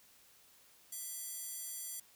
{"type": "tone with high-pass filter", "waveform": "square", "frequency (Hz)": 664, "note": "E5", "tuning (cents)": 12, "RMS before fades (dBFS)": -44, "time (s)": [0.92, 2], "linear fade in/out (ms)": 5, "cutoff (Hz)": 8300, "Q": 1.7, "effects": ["white hiss -64 dBFS RMS until 2.15 s"]}